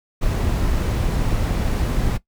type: noise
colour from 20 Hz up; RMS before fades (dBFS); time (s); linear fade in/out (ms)
brown; -20; 0.21-2.18; 20
effects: noise-tail reverb RT60 0.1 s tail -18 dB re dry